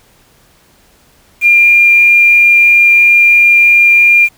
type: tone with quantisation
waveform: sine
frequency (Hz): 2399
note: D7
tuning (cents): +36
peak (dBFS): -3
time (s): 1.41-4.29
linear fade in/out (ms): 50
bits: 5
effects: pink hiss -48 dBFS RMS until 4.37 s